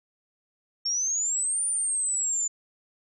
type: exponential two-way sweep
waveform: sine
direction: up then down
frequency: 5430 to 9340 to 7030 Hz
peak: -24 dBFS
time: 0.85-2.48 s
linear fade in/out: 10 ms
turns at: 1.65 s
effects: none